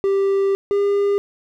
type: tone pair in turn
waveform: triangle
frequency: 392.7 / 403 Hz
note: G4 / G4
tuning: +3 / +48 cents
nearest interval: unison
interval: 45 cents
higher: second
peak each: -13 dBFS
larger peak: neither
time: 0.04-0.55 / 0.71-1.18 s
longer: first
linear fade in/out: 0 ms
effects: none